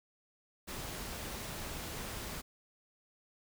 pink noise, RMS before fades -42 dBFS, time 0.67-2.42 s, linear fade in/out 20 ms, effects none

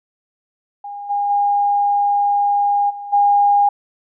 sine tone with level steps, 813 Hz, G#5, 37 cents flat, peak -27 / -16 / -13 / -27 / -10 dBFS, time 0.84-3.69 s, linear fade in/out 5 ms, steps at 1.09 / 1.29 / 2.89 / 3.12 s, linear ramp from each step 20 ms, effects none

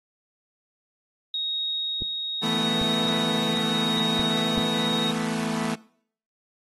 sine tone with tremolo, 3757 Hz, A#7, 13 cents sharp, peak -24 dBFS, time 1.34-5.11 s, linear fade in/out 2 ms, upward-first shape sine, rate 0.83 Hz, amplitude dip 25%
clicks, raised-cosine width 3 ms, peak -18 dBFS, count 4, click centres 2.021 / 2.815 / 4.196 / 4.58 s
sawtooth chord, E suspended fourth, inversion none, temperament equal, 164.81 / 220 / 246.9 Hz, E3 / A3 / B3, 0 / 0 / 0 cents, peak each -28 / -24 / -26 dBFS, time 2.42-5.76 s, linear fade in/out 20 ms
effects noise-tail reverb RT60 0.6 s tail -23 dB re dry + AAC 32 kbps

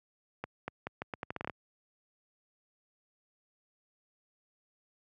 accelerating click train, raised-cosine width 0.5 ms, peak -21 dBFS, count 12, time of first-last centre 0.44-1.497 s, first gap 240 ms, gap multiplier 0.79, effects high-pass 80 Hz 12 dB/octave

